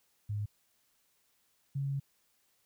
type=tone pair in turn; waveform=sine; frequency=103.83 / 138.6 Hz; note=G#2 / C#3; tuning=0 / 0 cents; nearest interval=perfect fourth; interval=500 cents; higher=second; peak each=-32 / -31 dBFS; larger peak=second; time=0.29-0.46 / 1.75-2 s; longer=second; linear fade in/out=10 ms; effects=white hiss -73 dBFS RMS until 2.65 s